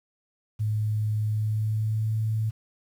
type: tone with pitch glide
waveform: sine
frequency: 107.2 to 109.83 Hz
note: A2 to A2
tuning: -45 to -3 cents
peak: -23 dBFS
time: 0.59-2.51 s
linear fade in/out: 20 ms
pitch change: +42 cents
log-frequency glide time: 1.27-2.16 s
effects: 9-bit